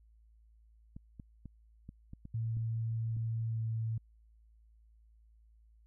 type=clicks; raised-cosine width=5 ms; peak=-34 dBFS; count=8; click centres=0.965 / 1.198 / 1.457 / 1.891 / 2.134 / 2.254 / 2.57 / 3.167 s
type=tone with pitch glide; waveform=sine; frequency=113.3 to 112.32 Hz; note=A#2 to A2; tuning=-49 to +36 cents; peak=-32 dBFS; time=2.34-3.98 s; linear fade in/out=5 ms; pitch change=-15 cents; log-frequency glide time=3.49-3.59 s
effects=added 55 Hz sine -60 dBFS peak until 5.86 s